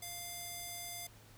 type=tone with band-pass filter; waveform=square; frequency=698.5 Hz; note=F5; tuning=in tune; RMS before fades=-45 dBFS; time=0.02-1.07 s; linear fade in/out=5 ms; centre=12000 Hz; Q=0.6; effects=added 107 Hz sine -60 dBFS peak until 1.37 s + pink hiss -61 dBFS RMS until 1.37 s